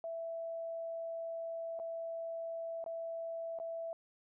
sine tone with dropouts, 662 Hz, E5, 7 cents sharp, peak -38 dBFS, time 0.04-3.93 s, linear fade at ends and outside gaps 1 ms, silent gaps 1.791-1.798 / 2.841-2.862 / 3.588-3.599 s, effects none

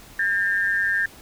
sine tone pair together, 1612 / 1804.8 Hz, G6 / A6, +48 / +44 cents, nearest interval major second, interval 196 cents, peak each -22 dBFS, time 0.19-1.06 s, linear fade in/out 5 ms, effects pink hiss -46 dBFS RMS until 1.21 s

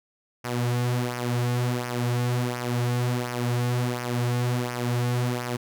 sawtooth tone with flanger, 122.2 Hz, B2, 18 cents flat, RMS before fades -26 dBFS, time 0.44-5.57 s, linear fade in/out 10 ms, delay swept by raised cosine 0.25 to 5.15 ms, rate 1.4 Hz, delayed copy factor -0.65, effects none

